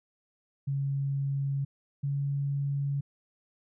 sine tone pair in turn, 138.59 / 140.52 Hz, C#3 / C#3, 0 / +24 cents, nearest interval unison, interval 24 cents, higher second, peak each -27 dBFS, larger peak neither, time 0.67-1.65 / 2.03-3.01 s, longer neither, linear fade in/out 10 ms, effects none

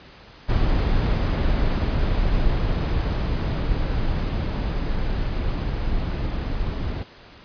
brown noise with level ramp, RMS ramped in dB -19 to -26 dBFS, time 0.48-7.04 s, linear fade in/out 20 ms, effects pink hiss -46 dBFS RMS until 7.44 s + resampled to 11025 Hz

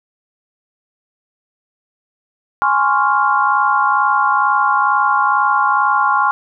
sine chord, Db major seventh, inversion second, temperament equal, 830.6 / 1046.5 / 1108.7 / 1396.9 Hz, Ab5 / C6 / Db6 / F6, 0 / 0 / 0 / 0 cents, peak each -17 dBFS, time 2.62-6.31 s, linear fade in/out 0 ms, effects none

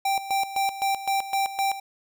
square tone with tremolo, 784 Hz, G5, in tune, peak -22 dBFS, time 0.05-1.8 s, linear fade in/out 5 ms, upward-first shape square, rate 3.9 Hz, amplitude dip 75%, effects none

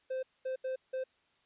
triangle tone bursts at uneven times, 520 Hz, C5, 11 cents flat, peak -31 dBFS, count 4, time 0.1-0.23 / 0.45-0.56 / 0.64-0.76 / 0.93-1.04 s, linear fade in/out 10 ms, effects white hiss -71 dBFS RMS until 1.45 s + resampled to 8000 Hz

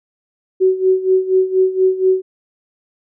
sine tone with tremolo, 375.5 Hz, F#4, 26 cents sharp, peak -8 dBFS, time 0.6-2.22 s, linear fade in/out 20 ms, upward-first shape sine, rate 4.2 Hz, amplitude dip 80%, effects none

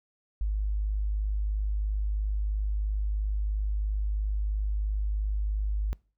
sine tone, 51.5 Hz, G#1, 14 cents flat, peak -25 dBFS, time 0.41-5.93 s, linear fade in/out 0 ms, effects noise-tail reverb RT60 0.4 s tail -25 dB re dry

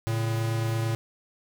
square tone pair together, 112.9 / 141.79 Hz, A2 / C#3, +45 / +40 cents, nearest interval major third, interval 395 cents, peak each -26 / -35 dBFS, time 0.07-0.95 s, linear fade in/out 0 ms, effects none

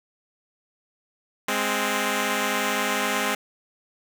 5% pulse tone pair together, 207.7 / 261.7 Hz, G#3 / C4, 0 / 0 cents, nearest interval major third, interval 400 cents, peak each -14 dBFS, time 1.48-3.35 s, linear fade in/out 5 ms, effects none

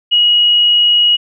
sine tone, 2900 Hz, F#7, 35 cents flat, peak -7 dBFS, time 0.11-1.17 s, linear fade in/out 20 ms, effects none

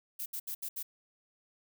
violet noise bursts at uneven times, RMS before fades -38 dBFS, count 5, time 0.19-0.26 / 0.33-0.4 / 0.47-0.55 / 0.62-0.69 / 0.76-0.83 s, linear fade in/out 10 ms, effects none

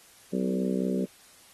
harmonic tone with a mistuned harmonic, 63.9 Hz, C2, 40 cents flat, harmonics 3 / 4 / 5 / 6 / 7 / 8 / 9, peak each -28 / -31 / -37 / -33 / -35 / -40 / -39 dBFS, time 0.32-1.06 s, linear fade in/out 20 ms, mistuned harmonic 3, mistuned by -20 cents, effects white hiss -55 dBFS RMS until 1.53 s + AAC 32 kbps

